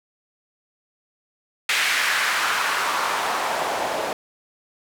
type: noise with band-pass filter sweep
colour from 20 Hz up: white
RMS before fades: -23 dBFS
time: 1.69-4.13 s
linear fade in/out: 2 ms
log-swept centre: 2100 to 590 Hz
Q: 1.7
effects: none